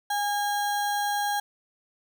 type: tone with sample-and-hold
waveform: sine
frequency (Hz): 820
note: G#5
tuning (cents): -22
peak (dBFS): -24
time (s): 0.1-1.4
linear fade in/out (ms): 5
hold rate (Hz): 2450
effects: none